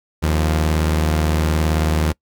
sawtooth tone pair together, 77.78 / 174.61 Hz, D#2 / F3, 0 / 0 cents, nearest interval octave + major second, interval 1400 cents, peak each -12 / -21 dBFS, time 0.22-2.13 s, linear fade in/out 20 ms, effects noise-tail reverb RT60 0.1 s tail -25 dB re dry

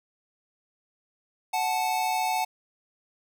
square tone pair together, 739 / 872.5 Hz, F#5 / A5, -2 / -15 cents, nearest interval minor third, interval 287 cents, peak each -28 dBFS, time 1.53-2.45 s, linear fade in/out 10 ms, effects none

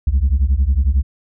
sine beating tone pair, 62.2 / 73.2 Hz, B1 / D2, +13 / -5 cents, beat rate 11 Hz, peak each -13 dBFS, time 0.07-1.03 s, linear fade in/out 5 ms, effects tanh soft clip ceiling -9 dBFS

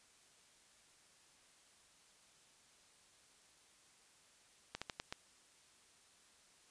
slowing click train, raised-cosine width 0.2 ms, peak -24 dBFS, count 5, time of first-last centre 4.75-5.125 s, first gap 66 ms, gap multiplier 1.24, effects white hiss -67 dBFS RMS until 6.7 s + resampled to 22050 Hz

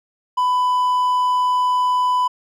triangle tone, 998 Hz, B5, 18 cents sharp, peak -13 dBFS, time 0.37-2.28 s, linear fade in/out 10 ms, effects none

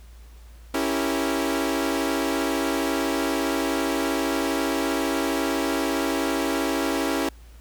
sawtooth chord, C# diminished seventh, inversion none, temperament equal with one note detuned, 277.2 / 329.6 / 392 / 463.2 Hz, C#4 / E4 / G4 / Bb4, 0 / 0 / 0 / -11 cents, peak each -22 / -23 / -27 / -28 dBFS, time 0.74-7.29 s, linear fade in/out 5 ms, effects added 57 Hz sine -43 dBFS peak until 7.6 s + pink hiss -56 dBFS RMS until 7.6 s

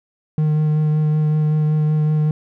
triangle tone with vibrato, 153.1 Hz, D#3, 28 cents flat, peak -12 dBFS, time 0.38-2.31 s, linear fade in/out 2 ms, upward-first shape sine, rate 5.3 Hz, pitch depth 13 cents each way, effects none

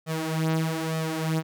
sawtooth tone with flanger, 160.2 Hz, E3, 49 cents flat, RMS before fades -27 dBFS, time 0.06-1.43 s, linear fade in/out 50 ms, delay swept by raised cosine 1.6 to 6.2 ms, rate 1.1 Hz, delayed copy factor +0.7, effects none

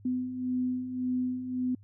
sine beating tone pair, 251 / 252.8 Hz, B3 / B3, +28 / +41 cents, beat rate 1.8 Hz, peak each -36 / -29 dBFS, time 0.05-1.75 s, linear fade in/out 5 ms, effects added 101 Hz sine -51 dBFS peak until 1.83 s

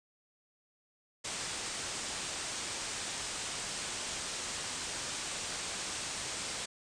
white low-pass noise, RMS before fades -39 dBFS, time 1.24-6.66 s, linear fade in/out 10 ms, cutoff 9200 Hz, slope 96 dB/octave, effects resampled to 22050 Hz

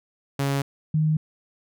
sawtooth / sine tone pair in turn, 138.9 / 155.33 Hz, C#3 / D#3, +4 / -3 cents, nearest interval major second, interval 193 cents, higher second, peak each -18 dBFS, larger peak neither, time 0.39-0.62 / 0.94-1.17 s, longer neither, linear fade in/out 5 ms, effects none

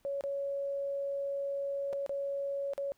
sine tone with dropouts, 558 Hz, C#5, 11 cents sharp, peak -32 dBFS, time 0.05-2.92 s, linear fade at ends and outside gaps 0 ms, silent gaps 0.209-0.238 / 1.928-1.932 / 2.063-2.094 / 2.735-2.779 s, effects pink hiss -71 dBFS RMS until 2.97 s

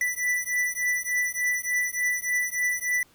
square beating tone pair, 1975.5 / 1978.9 Hz, B6 / B6, 0 / +3 cents, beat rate 3.4 Hz, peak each -28 dBFS, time 0.01-3.03 s, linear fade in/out 2 ms, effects pink hiss -59 dBFS RMS until 3.14 s

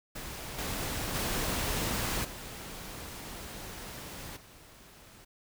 pink noise with level steps, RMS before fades -41 / -35 / -32 / -43 / -54 dBFS, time 0.15-5.25 s, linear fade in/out 10 ms, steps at 0.58 / 1.14 / 2.24 / 4.36 s, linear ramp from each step 10 ms, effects none

